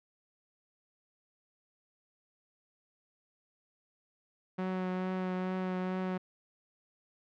sawtooth tone with vibrato, 185 Hz, F#3, in tune, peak -28 dBFS, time 4.58-6.18 s, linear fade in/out 10 ms, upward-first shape triangle, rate 2.3 Hz, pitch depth 16 cents each way, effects low-pass 2000 Hz 12 dB/octave

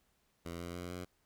10% pulse tone with pitch steps, 85.1 / 86.64 / 88.2 / 89.8 Hz, F2 / F2 / F2 / F2, -44 / -13 / +18 / +49 cents, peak -33 dBFS, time 0.45-1.05 s, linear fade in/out 10 ms, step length 150 ms, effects pink hiss -75 dBFS RMS until 1.25 s

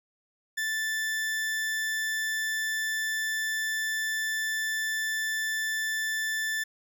40% pulse tone, 1760 Hz, A6, in tune, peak -27 dBFS, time 0.57-6.64 s, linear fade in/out 10 ms, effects none

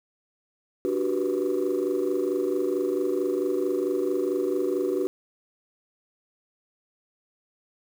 sine chord, G major seventh, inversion second, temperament just, 294 / 367.5 / 392 / 490 Hz, D4 / F#4 / G4 / B4, +2 / -12 / 0 / -14 cents, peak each -29 / -25 / -28 / -29 dBFS, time 0.85-5.07 s, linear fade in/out 0 ms, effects tanh soft clip ceiling -17 dBFS + 8-bit

